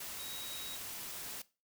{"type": "tone in noise", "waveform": "sine", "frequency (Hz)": 3813, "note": "A#7", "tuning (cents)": 38, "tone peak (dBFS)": -46, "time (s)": [0.19, 0.76], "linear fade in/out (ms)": 5, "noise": "white", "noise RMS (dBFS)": -44, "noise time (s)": [0, 1.42], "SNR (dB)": -5, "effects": ["noise-tail reverb RT60 0.3 s tail -19 dB re dry"]}